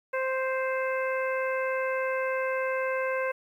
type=harmonic tone; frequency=523.3 Hz; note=C5; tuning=in tune; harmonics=1 / 2 / 3 / 4 / 5; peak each=-28 / -34 / -34 / -37 / -40 dBFS; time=0.13-3.32 s; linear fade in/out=10 ms; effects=10-bit